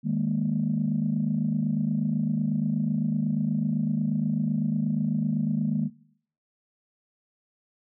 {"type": "chord", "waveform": "sine", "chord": "D# suspended fourth", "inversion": "none", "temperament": "equal with one note detuned", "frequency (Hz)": [155.56, 205, 233.1], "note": ["D#3", "G#3", "A#3"], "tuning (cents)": [0, -22, 0], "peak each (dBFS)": -27, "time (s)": [0.03, 5.9], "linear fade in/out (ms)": 50, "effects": ["noise-tail reverb RT60 0.6 s tail -18 dB re dry", "tanh soft clip ceiling -15 dBFS"]}